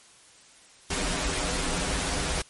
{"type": "noise with comb filter", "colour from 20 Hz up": "pink", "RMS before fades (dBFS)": -28, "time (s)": [0.9, 2.42], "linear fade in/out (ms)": 5, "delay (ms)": 9, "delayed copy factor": -0.85, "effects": ["white hiss -54 dBFS RMS until 2.49 s", "MP3 48 kbps"]}